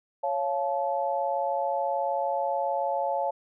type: chord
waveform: sine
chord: Db augmented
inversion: none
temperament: just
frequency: 554.4 / 693 / 866.2 Hz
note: Db5 / F5 / A5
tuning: 0 / -14 / -27 cents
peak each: -29 / -30 / -29 dBFS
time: 0.23-3.31 s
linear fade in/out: 10 ms
effects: none